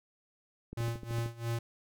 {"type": "click train", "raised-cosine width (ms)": 3, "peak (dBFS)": -29, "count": 8, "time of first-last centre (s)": [0.73, 1.26], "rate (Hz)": 13.2}
{"type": "tone with tremolo", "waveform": "square", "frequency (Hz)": 116.54, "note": "A#2", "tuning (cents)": 0, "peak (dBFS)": -31, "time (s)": [0.77, 1.59], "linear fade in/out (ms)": 5, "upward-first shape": "sine", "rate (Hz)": 3, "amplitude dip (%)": 90}
{"effects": []}